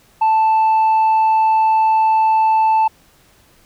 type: tone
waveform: sine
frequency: 880 Hz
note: A5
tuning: in tune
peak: -8 dBFS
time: 0.21-2.88 s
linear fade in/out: 10 ms
effects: tanh soft clip ceiling -10 dBFS + pink hiss -52 dBFS RMS until 3.65 s